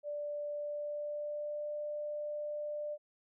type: tone with pitch glide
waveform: sine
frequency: 587.3 to 594.5 Hz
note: D5 to D5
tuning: 0 to +21 cents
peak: -36 dBFS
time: 0.03-2.98 s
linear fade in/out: 50 ms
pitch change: +21 cents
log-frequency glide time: 0.49-1.72 s
effects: none